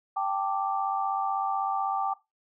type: chord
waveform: sine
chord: G suspended second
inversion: none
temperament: equal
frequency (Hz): 784 / 880 / 1174.7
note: G5 / A5 / D6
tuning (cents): 0 / 0 / 0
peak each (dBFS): -28 / -33 / -31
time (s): 0.16-2.14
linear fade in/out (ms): 10
effects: noise-tail reverb RT60 0.2 s tail -17 dB re dry